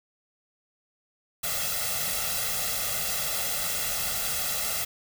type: noise with comb filter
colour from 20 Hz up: white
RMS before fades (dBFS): -29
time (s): 1.43-4.85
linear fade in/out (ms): 10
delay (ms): 1.5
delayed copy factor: +1
effects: none